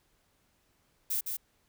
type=noise with echo; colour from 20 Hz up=violet; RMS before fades=-31 dBFS; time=1.1-1.21 s; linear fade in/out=10 ms; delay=160 ms; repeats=1; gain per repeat=-4 dB; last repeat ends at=1.37 s; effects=pink hiss -71 dBFS RMS until 1.68 s